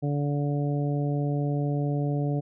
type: harmonic tone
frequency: 144.4 Hz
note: D3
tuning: 29 cents flat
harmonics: 1 / 2 / 3 / 4 / 5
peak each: -25 / -31 / -35 / -37 / -39 dBFS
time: 0.02-2.41 s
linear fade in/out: 20 ms
effects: none